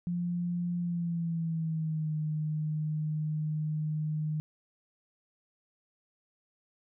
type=tone with pitch glide; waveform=sine; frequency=174.61 to 153.77 Hz; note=F3 to D#3; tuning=0 to -20 cents; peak=-29 dBFS; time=0.07-4.4 s; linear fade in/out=0 ms; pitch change=-220 cents; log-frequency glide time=0.79-2.15 s; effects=none